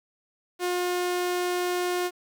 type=tone; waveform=sawtooth; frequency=357.5 Hz; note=F4; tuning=41 cents sharp; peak=-21 dBFS; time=0.59-2.11 s; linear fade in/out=50 ms; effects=9-bit